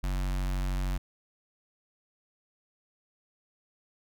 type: tone with notch filter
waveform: square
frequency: 46.59 Hz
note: F#1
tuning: 13 cents sharp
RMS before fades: -30 dBFS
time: 0.03-0.98 s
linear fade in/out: 10 ms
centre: 440 Hz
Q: 1.5
effects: none